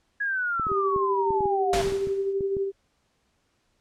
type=exponential sweep; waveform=sine; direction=down; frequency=1679 to 676 Hz; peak=-24 dBFS; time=0.2-1.82 s; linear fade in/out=10 ms
type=clicks; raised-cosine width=3 ms; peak=-22 dBFS; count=12; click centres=0.597 / 0.668 / 0.717 / 0.962 / 1.306 / 1.407 / 1.457 / 1.874 / 1.923 / 2.072 / 2.408 / 2.568 s
type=tone with tremolo; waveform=sine; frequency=392 Hz; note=G4; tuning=in tune; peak=-22 dBFS; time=0.68-2.72 s; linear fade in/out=50 ms; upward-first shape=sine; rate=12 Hz; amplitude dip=40%
type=noise with exponential decay; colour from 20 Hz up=pink; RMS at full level=-25 dBFS; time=1.73-2.33 s; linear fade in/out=2 ms; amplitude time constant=130 ms
effects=pink hiss -70 dBFS RMS until 3.8 s + low-pass 8000 Hz 12 dB/octave